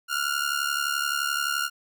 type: ring-modulated tone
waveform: sawtooth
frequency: 1410 Hz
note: F6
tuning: 16 cents sharp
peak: -18 dBFS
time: 0.08-1.7 s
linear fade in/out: 50 ms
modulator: 35.8 Hz
effects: none